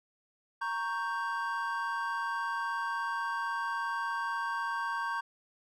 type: chord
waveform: triangle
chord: G diminished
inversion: first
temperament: equal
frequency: 932.3 / 1108.7 / 1568 Hz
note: Bb5 / Db6 / G6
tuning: 0 / 0 / 0 cents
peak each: -34 dBFS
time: 0.61-5.21 s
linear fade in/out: 10 ms
effects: none